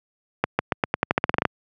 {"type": "accelerating click train", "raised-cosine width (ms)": 0.5, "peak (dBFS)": -3, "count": 14, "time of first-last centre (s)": [0.44, 1.453], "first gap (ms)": 150, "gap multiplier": 0.88, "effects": ["high-pass 100 Hz 12 dB/octave"]}